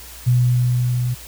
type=tone with level ramp; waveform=sine; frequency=123.47 Hz; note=B2; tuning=in tune; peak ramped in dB=-11 to -18 dBFS; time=0.26-1.15 s; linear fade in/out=20 ms; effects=added 60 Hz sine -41 dBFS peak until 1.27 s + white hiss -39 dBFS RMS until 1.27 s